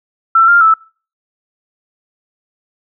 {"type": "tone with pitch steps", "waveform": "sine", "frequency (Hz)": [1339, 1397, 1314], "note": ["E6", "F6", "E6"], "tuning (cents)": [27, 0, -6], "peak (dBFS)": -5, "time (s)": [0.35, 0.74], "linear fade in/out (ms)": 5, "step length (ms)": 130, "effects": ["noise-tail reverb RT60 0.4 s tail -24 dB re dry"]}